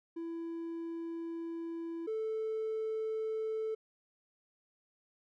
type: tone pair in turn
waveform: triangle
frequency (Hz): 333 / 439.5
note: E4 / A4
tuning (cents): +18 / -2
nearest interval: perfect fourth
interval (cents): 480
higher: second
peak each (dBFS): -35 / -30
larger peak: second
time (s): 0.16-2.07 / 2.07-3.75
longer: first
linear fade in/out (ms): 10
effects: tanh soft clip ceiling -29 dBFS